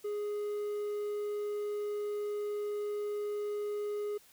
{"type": "tone", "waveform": "triangle", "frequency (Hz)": 415.3, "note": "G#4", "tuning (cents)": 0, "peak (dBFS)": -31, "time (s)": [0.04, 4.18], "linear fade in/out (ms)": 10, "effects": ["white hiss -61 dBFS RMS until 4.32 s"]}